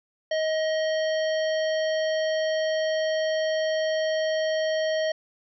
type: harmonic tone with a mistuned harmonic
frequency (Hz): 630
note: D#5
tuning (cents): +21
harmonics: 1 / 3 / 5 / 7 / 9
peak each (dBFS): -23 / -33 / -37 / -40 / -42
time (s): 0.31-5.12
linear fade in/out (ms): 5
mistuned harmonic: 9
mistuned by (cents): -23
effects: none